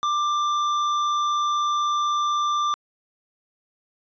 triangle tone with tanh clipping, 1184 Hz, D6, 14 cents sharp, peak -22 dBFS, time 0.03-2.74 s, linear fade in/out 0 ms, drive 15 dB, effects resampled to 16000 Hz

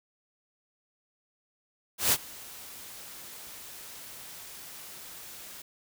white noise with ADSR envelope, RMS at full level -22 dBFS, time 1.98-5.62 s, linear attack 140 ms, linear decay 50 ms, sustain -23 dB, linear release 4 ms, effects none

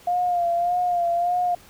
sine tone with vibrato, 702 Hz, F5, 9 cents sharp, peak -19 dBFS, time 0.07-1.55 s, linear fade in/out 5 ms, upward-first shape sine, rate 1.7 Hz, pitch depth 42 cents each way, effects pink hiss -50 dBFS RMS until 1.69 s

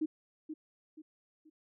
sine tone with echo, 311.1 Hz, D#4, in tune, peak -29 dBFS, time 0.01-0.06 s, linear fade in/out 10 ms, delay 480 ms, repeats 3, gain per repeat -9 dB, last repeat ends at 1.5 s, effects none

